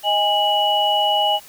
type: tone cluster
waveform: sine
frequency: 626 / 822 / 2935 Hz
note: D#5 / G#5 / F#7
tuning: +10 / -18 / -15 cents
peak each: -23 / -18 / -19 dBFS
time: 0.03-1.4 s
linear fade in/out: 50 ms
effects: white hiss -44 dBFS RMS until 1.48 s